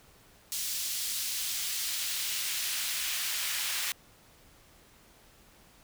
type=noise with high-pass filter sweep; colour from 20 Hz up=pink; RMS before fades=-33 dBFS; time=0.52-3.92 s; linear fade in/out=0 ms; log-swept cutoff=4500 to 2000 Hz; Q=0.86; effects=pink hiss -59 dBFS RMS until 5.83 s